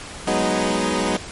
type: chord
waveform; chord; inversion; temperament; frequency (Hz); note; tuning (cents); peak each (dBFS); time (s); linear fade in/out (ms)
15% pulse; G# minor seventh; third; equal; 185 / 207.7 / 246.9 / 311.1; F#3 / G#3 / B3 / D#4; 0 / 0 / 0 / 0; -18; 0.27-1.17; 5
effects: pink hiss -35 dBFS RMS until 1.31 s + MP3 48 kbps